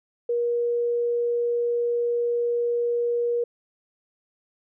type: tone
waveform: sine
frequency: 476.1 Hz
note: A#4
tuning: 37 cents sharp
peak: -21 dBFS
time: 0.29-3.44 s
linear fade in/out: 5 ms
effects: none